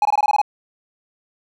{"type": "tone bursts", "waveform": "triangle", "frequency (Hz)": 837, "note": "G#5", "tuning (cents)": 13, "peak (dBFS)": -11, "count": 8, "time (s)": [0.02, 0.416], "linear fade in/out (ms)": 2, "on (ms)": 32, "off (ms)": 20, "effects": []}